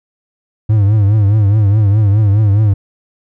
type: tone with vibrato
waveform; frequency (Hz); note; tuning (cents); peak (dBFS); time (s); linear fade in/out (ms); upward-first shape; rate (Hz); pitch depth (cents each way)
triangle; 103.83; G#2; 0; -5; 0.69-2.74; 10; triangle; 4.8; 120
effects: none